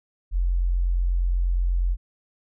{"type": "tone", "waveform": "sine", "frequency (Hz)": 44.16, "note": "F1", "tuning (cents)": 20, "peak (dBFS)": -19, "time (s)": [0.31, 1.97], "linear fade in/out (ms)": 50, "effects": []}